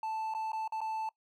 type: tone with dropouts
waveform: triangle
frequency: 880 Hz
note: A5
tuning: in tune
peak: -31 dBFS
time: 0.03-1.09 s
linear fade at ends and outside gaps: 2 ms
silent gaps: 0.339-0.348 / 0.519-0.531 / 0.677-0.722 / 0.806-0.814 s
effects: noise-tail reverb RT60 0.1 s tail -22 dB re dry